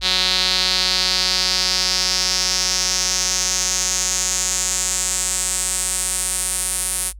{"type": "tone with band-pass filter sweep", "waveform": "sawtooth", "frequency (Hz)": 185, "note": "F#3", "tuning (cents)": 0, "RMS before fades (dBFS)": -20, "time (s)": [0.01, 7.13], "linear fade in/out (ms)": 50, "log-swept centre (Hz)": [4000, 9700], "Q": 4, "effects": ["noise-tail reverb RT60 0.1 s tail -25 dB re dry", "added 50 Hz sine -35 dBFS peak until 7.19 s"]}